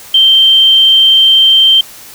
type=tone; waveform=sine; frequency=3136 Hz; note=G7; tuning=in tune; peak=-3 dBFS; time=0.14-1.81 s; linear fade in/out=5 ms; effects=white hiss -33 dBFS RMS until 2.14 s